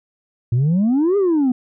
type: exponential two-way sweep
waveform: sine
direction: up then down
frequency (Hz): 113.2 to 415.3 to 242.9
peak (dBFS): -11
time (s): 0.52-1.52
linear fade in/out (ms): 5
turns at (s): 1.17
effects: tanh soft clip ceiling -12 dBFS